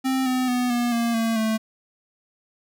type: tone with pitch steps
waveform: square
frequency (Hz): 262.8 / 255.2 / 247.8 / 240.6 / 233.6 / 226.8 / 220.2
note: C4 / C4 / B3 / B3 / A#3 / A#3 / A3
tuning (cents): +8 / -43 / +6 / -45 / +4 / -47 / +2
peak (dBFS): -21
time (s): 0.04-1.58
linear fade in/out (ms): 20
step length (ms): 220
effects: none